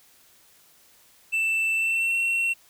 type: tone with pitch glide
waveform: triangle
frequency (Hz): 2660 to 2719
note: E7 to F7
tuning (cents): +15 to -47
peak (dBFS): -20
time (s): 1.32-2.54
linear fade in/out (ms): 20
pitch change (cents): +38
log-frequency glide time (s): 1.75-2.17
effects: white hiss -57 dBFS RMS until 2.69 s